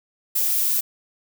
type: noise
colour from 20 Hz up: violet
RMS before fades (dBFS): -21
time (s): 0.35-0.81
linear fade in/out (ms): 10
effects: none